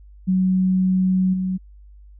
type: tone with level steps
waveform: sine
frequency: 186.3 Hz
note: F#3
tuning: 12 cents sharp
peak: -15 / -20 dBFS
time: 0.27-1.58 s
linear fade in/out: 20 ms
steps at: 1.33 s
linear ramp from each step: 10 ms
effects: added 50 Hz sine -42 dBFS peak until 2.19 s